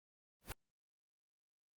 pink noise with exponential growth, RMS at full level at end -39 dBFS, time 0.41-0.52 s, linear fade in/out 1 ms, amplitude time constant 22 ms, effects Opus 32 kbps

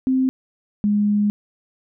sine tone pair in turn, 260.7 / 206.9 Hz, C4 / G#3, -6 / -6 cents, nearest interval major third, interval 400 cents, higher first, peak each -15 dBFS, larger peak neither, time 0.07-0.29 / 0.84-1.3 s, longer second, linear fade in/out 0 ms, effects none

